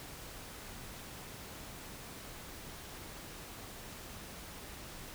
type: silence
effects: pink hiss -48 dBFS RMS until 5.14 s